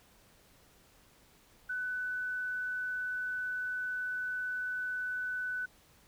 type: tone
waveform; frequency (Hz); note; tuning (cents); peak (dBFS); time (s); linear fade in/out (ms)
sine; 1497; F#6; +20; -33; 1.69-5.66; 10
effects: pink hiss -63 dBFS RMS until 6.07 s